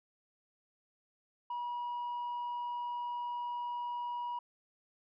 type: tone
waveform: sine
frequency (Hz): 965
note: B5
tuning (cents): -40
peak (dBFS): -33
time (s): 1.5-4.39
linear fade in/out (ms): 5
effects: tanh soft clip ceiling -34 dBFS